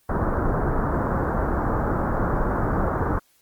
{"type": "low-pass noise", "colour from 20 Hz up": "pink", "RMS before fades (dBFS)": -23, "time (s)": [0.09, 3.19], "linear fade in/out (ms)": 5, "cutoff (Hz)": 1500, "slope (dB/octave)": 48, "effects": ["white hiss -62 dBFS RMS until 3.41 s", "Opus 24 kbps"]}